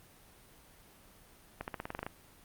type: accelerating click train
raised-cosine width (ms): 0.5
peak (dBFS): -22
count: 10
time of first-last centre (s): 1.61-2.065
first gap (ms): 69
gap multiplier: 0.92
effects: pink hiss -59 dBFS RMS until 2.44 s + Opus 32 kbps